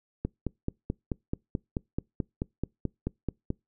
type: click train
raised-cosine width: 3 ms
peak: -16 dBFS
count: 16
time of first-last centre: 0.25-3.504 s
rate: 4.61 Hz
effects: noise-tail reverb RT60 0.2 s tail -26 dB re dry